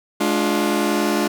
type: chord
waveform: sawtooth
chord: D diminished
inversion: second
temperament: just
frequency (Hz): 211.4 / 293.7 / 352.4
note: Ab3 / D4 / F4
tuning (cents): +31 / 0 / +16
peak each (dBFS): -18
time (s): 0.2-1.28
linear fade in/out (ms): 10
effects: none